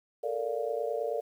sine chord, Bb major seventh, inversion third, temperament just, 437 / 466.2 / 582.7 / 699.2 Hz, A4 / Bb4 / D5 / F5, -12 / 0 / -14 / +2 cents, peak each -36 / -33 / -34 / -38 dBFS, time 0.23-1.21 s, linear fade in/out 10 ms, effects 10-bit

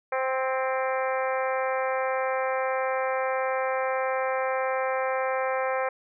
harmonic tone with a mistuned harmonic, 261.6 Hz, C4, in tune, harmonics 2 / 3 / 4 / 5 / 6 / 7 / 8 / 9, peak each -27 / -31 / -33 / -35 / -37 / -38 / -39 / -40 dBFS, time 0.12-5.89 s, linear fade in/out 5 ms, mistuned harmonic 6, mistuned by +22 cents, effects none

